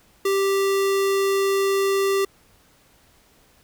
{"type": "tone", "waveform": "square", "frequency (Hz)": 392, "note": "G4", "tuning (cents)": 0, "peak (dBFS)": -19, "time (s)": [0.25, 2.25], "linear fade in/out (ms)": 5, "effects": ["pink hiss -57 dBFS RMS until 3.63 s"]}